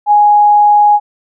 sine tone, 830.6 Hz, G#5, in tune, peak -4 dBFS, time 0.06-1 s, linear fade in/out 50 ms, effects none

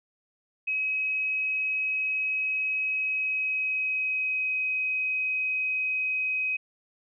sine tone with pitch glide, 2547 to 2526 Hz, D#7 to D#7, +40 to +26 cents, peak -25 dBFS, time 0.67-6.57 s, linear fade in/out 10 ms, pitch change -14 cents, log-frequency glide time 2.97-4.57 s, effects none

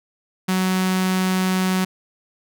sawtooth tone with notch filter, 186.3 Hz, F#3, 12 cents sharp, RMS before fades -20 dBFS, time 0.48-1.85 s, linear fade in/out 10 ms, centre 490 Hz, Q 1.1, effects none

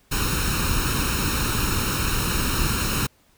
pink noise with comb filter, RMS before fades -23 dBFS, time 0.11-3.07 s, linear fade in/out 10 ms, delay 0.74 ms, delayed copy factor +0.75, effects pink hiss -60 dBFS RMS until 3.37 s

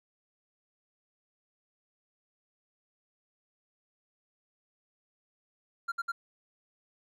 triangle tone bursts, 1385 Hz, F6, 15 cents flat, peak -28 dBFS, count 3, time 5.88-6.12 s, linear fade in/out 10 ms, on 40 ms, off 60 ms, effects none

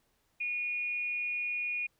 sine tone with frequency modulation, 2449 Hz, D#7, 28 cents flat, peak -31 dBFS, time 0.4-1.87 s, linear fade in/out 10 ms, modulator 281 Hz, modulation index 0.26, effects pink hiss -74 dBFS RMS until 1.99 s

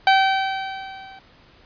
sawtooth tone with level ramp, 771 Hz, G5, 29 cents flat, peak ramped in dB -7 to -37 dBFS, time 0.07-1.19 s, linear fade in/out 2 ms, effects pink hiss -52 dBFS RMS until 1.65 s + resampled to 11025 Hz

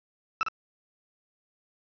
35% pulse tone with echo, 1318.5 Hz, E6, in tune, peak -21 dBFS, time 0.41-0.43 s, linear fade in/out 0 ms, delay 54 ms, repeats 1, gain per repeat -5 dB, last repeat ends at 0.484 s, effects resampled to 11025 Hz + 9-bit

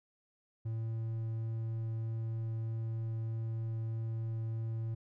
triangle tone, 112.7 Hz, A2, 42 cents sharp, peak -32 dBFS, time 0.65-4.95 s, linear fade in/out 10 ms, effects none

